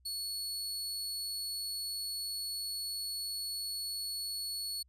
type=tone; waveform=sawtooth; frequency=4397 Hz; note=C#8; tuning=15 cents flat; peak=-33 dBFS; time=0.05-4.83 s; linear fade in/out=10 ms; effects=added 63 Hz sine -63 dBFS peak until 4.88 s + resampled to 32000 Hz